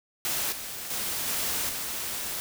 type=noise with level steps; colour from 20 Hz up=white; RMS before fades=-29 / -37 / -31 / -29 / -33 dBFS; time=0.25-2.4 s; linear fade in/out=0 ms; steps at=0.52 / 0.9 / 1.27 / 1.69 s; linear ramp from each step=5 ms; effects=none